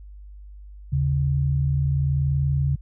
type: tone pair together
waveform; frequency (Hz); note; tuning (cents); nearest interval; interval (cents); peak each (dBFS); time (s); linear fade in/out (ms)
sine; 77.78 / 138.59; D#2 / C#3; 0 / 0; minor seventh; 1000; -24 / -20; 0.92-2.76; 10
effects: added 50 Hz sine -39 dBFS peak until 2.81 s